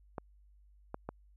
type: clicks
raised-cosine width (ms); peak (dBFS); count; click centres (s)
1; -24; 3; 0.182 / 0.944 / 1.09
effects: added 50 Hz sine -59 dBFS peak until 1.36 s